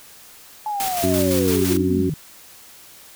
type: linear sweep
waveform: sine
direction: down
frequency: 861 to 143.4 Hz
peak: -22 dBFS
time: 0.66-2.14 s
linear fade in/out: 2 ms
type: noise with tremolo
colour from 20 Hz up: white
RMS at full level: -26 dBFS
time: 0.8-1.77 s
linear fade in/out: 0 ms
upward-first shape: square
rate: 5.9 Hz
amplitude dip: 40%
type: harmonic tone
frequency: 92.5 Hz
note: F#2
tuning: in tune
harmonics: 1 / 2 / 3 / 4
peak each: -25 / -24 / -21 / -22 dBFS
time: 1.03-2.1 s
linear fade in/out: 5 ms
effects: white hiss -45 dBFS RMS until 3.15 s